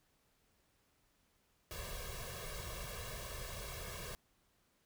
pink noise with comb filter, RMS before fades -45 dBFS, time 1.71-4.15 s, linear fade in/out 0 ms, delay 1.8 ms, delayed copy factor +1, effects pink hiss -75 dBFS RMS until 4.85 s

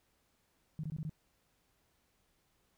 sine tone bursts, 155.56 Hz, D#3, in tune, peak -36 dBFS, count 5, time 0.79-1.095 s, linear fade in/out 0 ms, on 45 ms, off 20 ms, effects pink hiss -75 dBFS RMS until 2.77 s

